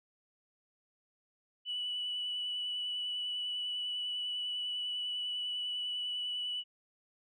sine tone with vibrato, 2960 Hz, F#7, in tune, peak -33 dBFS, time 1.65-6.64 s, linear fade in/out 50 ms, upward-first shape sine, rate 10 Hz, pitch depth 13 cents each way, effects tanh soft clip ceiling -29 dBFS

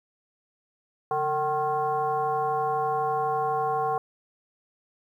sine tone with frequency modulation, 764 Hz, G5, 45 cents flat, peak -23 dBFS, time 1.11-3.98 s, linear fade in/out 2 ms, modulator 312 Hz, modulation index 1.1, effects 10-bit

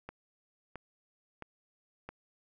click train, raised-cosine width 0.5 ms, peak -27 dBFS, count 4, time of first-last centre 0.09-2.09 s, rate 1.5 Hz, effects none

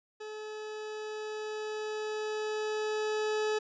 40% pulse tone with level ramp, 428.6 Hz, A4, 45 cents flat, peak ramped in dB -39 to -27 dBFS, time 0.2-3.59 s, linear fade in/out 10 ms, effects resampled to 16000 Hz

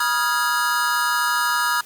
square chord, F half-diminished seventh, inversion second, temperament equal with one note detuned, 967.4 / 1244.5 / 1396.9 / 1661.2 Hz, Cb6 / Eb6 / F6 / Ab6, -36 / 0 / 0 / 0 cents, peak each -25 dBFS, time 0-1.81 s, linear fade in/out 5 ms, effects white hiss -45 dBFS RMS until 1.85 s + Opus 48 kbps

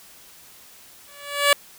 10% pulse tone with exponential growth, 573 Hz, D5, 43 cents flat, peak -3 dBFS, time 1.08-1.53 s, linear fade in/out 2 ms, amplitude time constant 96 ms, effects white hiss -48 dBFS RMS until 1.78 s

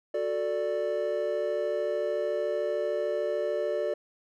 triangle chord, D major, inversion first, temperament just, 367.1 / 440.5 / 587.3 Hz, F#4 / A4 / D5, -14 / +2 / 0 cents, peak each -32 / -30 / -27 dBFS, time 0.14-3.94 s, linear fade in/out 5 ms, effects none

